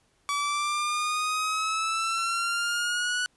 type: exponential sweep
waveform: sawtooth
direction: up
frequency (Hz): 1143 to 1480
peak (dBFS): -22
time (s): 0.29-3.26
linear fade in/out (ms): 0
effects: pink hiss -67 dBFS RMS until 3.36 s + resampled to 24000 Hz